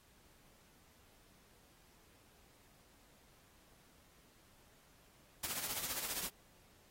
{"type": "noise with tremolo", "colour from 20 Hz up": "white", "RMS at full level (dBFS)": -38, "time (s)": [5.43, 6.29], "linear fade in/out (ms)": 5, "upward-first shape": "triangle", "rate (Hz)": 15, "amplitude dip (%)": 65, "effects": ["pink hiss -67 dBFS RMS until 6.9 s", "AAC 48 kbps"]}